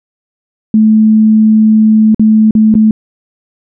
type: tone with dropouts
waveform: sine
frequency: 217.4 Hz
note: A3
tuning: 21 cents flat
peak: -3 dBFS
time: 0.74-2.91 s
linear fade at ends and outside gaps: 2 ms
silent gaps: 2.146-2.195 / 2.509-2.551 / 2.742-2.752 s
effects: none